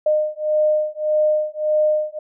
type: beating tone pair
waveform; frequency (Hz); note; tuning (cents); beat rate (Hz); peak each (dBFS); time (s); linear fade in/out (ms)
sine; 610 / 611.7; D#5 / D#5; -34 / -30; 1.7; -19; 0.06-2.19; 5
effects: none